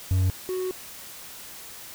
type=tone pair in turn; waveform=triangle; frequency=92.7 / 370 Hz; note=F#2 / F#4; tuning=+4 / 0 cents; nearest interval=2 octaves; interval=2396 cents; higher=second; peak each=-17 / -24 dBFS; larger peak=first; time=0.11-0.3 / 0.49-0.71 s; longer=second; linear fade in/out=0 ms; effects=white hiss -42 dBFS RMS until 1.94 s